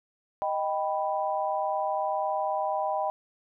sine chord, Eb augmented, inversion none, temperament equal, 622.3 / 784 / 987.8 Hz, Eb5 / G5 / B5, 0 / 0 / 0 cents, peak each -30 / -29 / -32 dBFS, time 0.42-3.1 s, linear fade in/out 0 ms, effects none

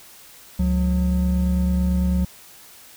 triangle tone pair together, 70.1 / 181.29 Hz, C#2 / F#3, +20 / -35 cents, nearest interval octave + major third, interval 1645 cents, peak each -18 dBFS, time 0.59-2.25 s, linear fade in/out 5 ms, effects white hiss -46 dBFS RMS until 2.96 s

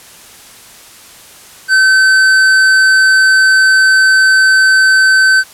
triangle tone with tanh clipping, 1535 Hz, G6, 37 cents flat, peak -7 dBFS, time 1.68-5.44 s, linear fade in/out 50 ms, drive 16 dB, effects white hiss -37 dBFS RMS until 5.53 s + low-pass 12000 Hz 12 dB/octave

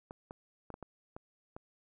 clicks, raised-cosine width 1 ms, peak -30 dBFS, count 7, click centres 0.109 / 0.309 / 0.703 / 0.741 / 0.827 / 1.165 / 1.565 s, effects none

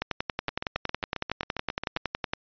two click trains, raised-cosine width 0.3 ms, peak -15 / -11 dBFS, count 12 / 26, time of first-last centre 0.49-1.97 / 0.02-2.335 s, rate 7.43 / 10.8 Hz, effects resampled to 11025 Hz

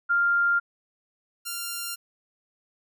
sine / 5% pulse tone pair in turn, 1396.9 / 1390.5 Hz, F6 / F6, 0 / -8 cents, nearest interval unison, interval 8 cents, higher first, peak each -19 dBFS, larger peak neither, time 0.09-0.6 / 1.45-1.96 s, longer neither, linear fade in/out 20 ms, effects none

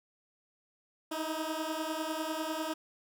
15% pulse beating tone pair, 311.1 / 321.1 Hz, D#4 / E4, 0 / -45 cents, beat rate 10 Hz, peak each -30 dBFS, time 1.11-2.74 s, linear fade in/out 10 ms, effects none

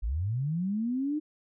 sine linear sweep, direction up, 46.16 to 310 Hz, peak -27 dBFS, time 0.02-1.2 s, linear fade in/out 20 ms, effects none

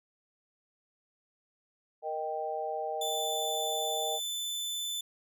sine chord, Eb major, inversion second, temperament equal, 466.2 / 622.3 / 784 Hz, Bb4 / Eb5 / G5, 0 / 0 / 0 cents, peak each -38 / -36 / -35 dBFS, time 2.02-4.2 s, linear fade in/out 50 ms
sawtooth tone, 3517 Hz, A7, 1 cent flat, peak -30 dBFS, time 3.01-5.01 s, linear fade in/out 5 ms
effects none

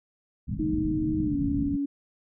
white low-pass noise, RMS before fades -31 dBFS, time 0.47-1.77 s, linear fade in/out 20 ms, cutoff 250 Hz, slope 96 dB/octave
sine tone with pitch glide, 311.1 to 282 Hz, D#4 to C#4, 0 to +30 cents, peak -25 dBFS, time 0.59-1.86 s, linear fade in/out 10 ms, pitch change -170 cents, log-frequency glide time 1.22-1.37 s
effects none

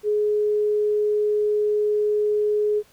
sine tone, 420 Hz, G#4, 19 cents sharp, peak -18 dBFS, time 0.03-2.83 s, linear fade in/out 50 ms, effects pink hiss -56 dBFS RMS until 2.92 s

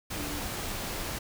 sine tone in noise, 293.7 Hz, D4, in tune, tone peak -38 dBFS, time 0.17-0.4 s, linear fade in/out 10 ms, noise pink, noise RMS -35 dBFS, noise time 0.1-1.19 s, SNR -6 dB, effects none

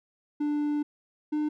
triangle tone pair in turn, 295.2 / 301.4 Hz, D4 / D4, +9 / +45 cents, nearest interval unison, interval 36 cents, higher second, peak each -23 dBFS, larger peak neither, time 0.4-0.83 / 1.32-1.49 s, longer first, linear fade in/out 10 ms, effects none

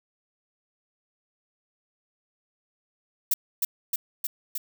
violet noise with echo, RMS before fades -22 dBFS, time 3.31-3.34 s, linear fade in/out 5 ms, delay 310 ms, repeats 4, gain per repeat -2 dB, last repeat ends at 4.58 s, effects none

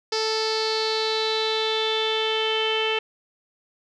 sawtooth tone with low-pass filter sweep, 440 Hz, A4, in tune, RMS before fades -24 dBFS, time 0.12-2.99 s, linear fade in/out 5 ms, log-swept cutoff 5000 to 2900 Hz, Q 6.9, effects none

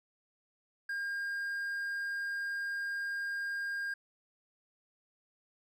triangle tone, 1611 Hz, G6, 47 cents sharp, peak -32 dBFS, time 0.89-3.94 s, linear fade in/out 5 ms, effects none

